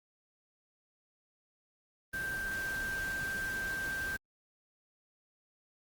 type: tone in noise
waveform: sine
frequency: 1570 Hz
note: G6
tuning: 2 cents sharp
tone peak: -34 dBFS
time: 2.13-4.17 s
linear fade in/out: 10 ms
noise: pink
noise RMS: -44 dBFS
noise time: 2.13-4.17 s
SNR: +7 dB
effects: Opus 24 kbps